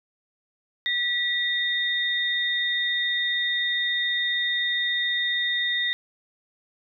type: tone pair together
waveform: sine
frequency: 1943 / 3668 Hz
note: B6 / A#7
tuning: -29 / -29 cents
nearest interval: major seventh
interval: 1100 cents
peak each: -25 dBFS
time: 0.86-5.93 s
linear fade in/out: 0 ms
effects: none